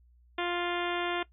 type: harmonic tone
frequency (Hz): 350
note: F4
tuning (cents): +4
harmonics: 1 / 2 / 3 / 4 / 5 / 6 / 7 / 8 / 9 / 10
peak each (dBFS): -33 / -36 / -38 / -39 / -40 / -41 / -41 / -42 / -43 / -43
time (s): 0.38-1.23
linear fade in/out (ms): 5
effects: noise-tail reverb RT60 0.1 s tail -18 dB re dry + added 60 Hz sine -58 dBFS peak until 1.32 s